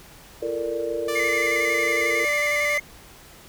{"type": "chord", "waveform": "sine", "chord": "Bb major seventh", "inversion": "second", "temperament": "equal with one note detuned", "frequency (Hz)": [340.9, 440, 466.2, 587.3], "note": ["F4", "A4", "Bb4", "D5"], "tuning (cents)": [-42, 0, 0, 0], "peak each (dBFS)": [-32, -32, -27, -30], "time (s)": [0.42, 2.25], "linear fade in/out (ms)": 5}
{"type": "tone", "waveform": "sawtooth", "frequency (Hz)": 587.3, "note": "D5", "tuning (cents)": 0, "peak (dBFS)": -21, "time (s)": [1.08, 2.78], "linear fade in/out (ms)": 5}
{"type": "tone with vibrato", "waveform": "triangle", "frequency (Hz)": 2093, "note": "C7", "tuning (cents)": 0, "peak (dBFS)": -20, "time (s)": [1.15, 2.8], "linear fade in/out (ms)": 10, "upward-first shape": "square", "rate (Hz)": 11, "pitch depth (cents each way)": 39}
{"effects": ["pink hiss -47 dBFS RMS until 3.48 s"]}